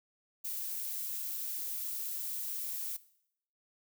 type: noise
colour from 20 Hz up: violet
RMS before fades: -38 dBFS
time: 0.44-2.97 s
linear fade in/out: 10 ms
effects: noise-tail reverb RT60 0.7 s tail -18 dB re dry